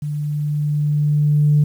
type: tone with level ramp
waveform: sine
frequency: 148.3 Hz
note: D3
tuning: 17 cents sharp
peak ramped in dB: -21 to -9 dBFS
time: 0.02-1.64 s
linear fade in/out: 5 ms
effects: tanh soft clip ceiling -6 dBFS + 8-bit